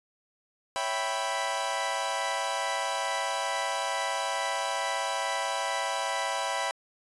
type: chord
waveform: sawtooth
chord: C# half-diminished seventh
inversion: none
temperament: equal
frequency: 554.4 / 659.3 / 784 / 987.8 Hz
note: C#5 / E5 / G5 / B5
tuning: 0 / 0 / 0 / 0 cents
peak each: -33 / -31 / -30 / -28 dBFS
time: 0.76-6.71 s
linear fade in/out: 0 ms
effects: resampled to 24000 Hz